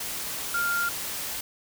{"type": "tone in noise", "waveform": "sine", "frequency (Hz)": 1396.9, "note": "F6", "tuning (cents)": 0, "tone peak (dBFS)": -24, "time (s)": [0.54, 0.89], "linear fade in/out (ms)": 5, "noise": "white", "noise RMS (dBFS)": -33, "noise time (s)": [0, 1.41], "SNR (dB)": 6, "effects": []}